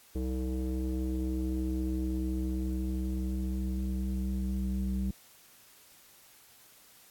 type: tone with low-pass filter sweep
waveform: square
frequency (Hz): 64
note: C2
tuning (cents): -38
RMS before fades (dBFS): -32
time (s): 0.15-5.11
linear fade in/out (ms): 5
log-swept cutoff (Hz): 390 to 220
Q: 4.3
effects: white hiss -58 dBFS RMS until 7.1 s + AAC 64 kbps